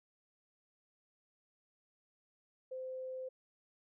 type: tone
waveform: sine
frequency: 517 Hz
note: C5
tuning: 21 cents flat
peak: -40 dBFS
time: 2.71-3.29 s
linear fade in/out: 10 ms
effects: none